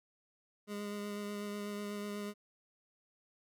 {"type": "tone with vibrato", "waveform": "25% pulse", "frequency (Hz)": 205.7, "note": "G#3", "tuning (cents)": -16, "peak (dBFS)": -35, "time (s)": [0.67, 2.34], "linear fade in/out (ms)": 50, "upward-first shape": "sine", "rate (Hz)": 8.1, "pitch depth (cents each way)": 14, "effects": []}